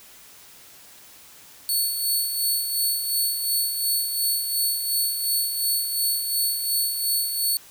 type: tone with tremolo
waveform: 5% pulse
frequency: 4435 Hz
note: C#8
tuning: in tune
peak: -13 dBFS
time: 1.69-7.57 s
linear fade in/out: 0 ms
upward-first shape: sine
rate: 2.8 Hz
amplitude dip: 50%
effects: white hiss -48 dBFS RMS until 7.7 s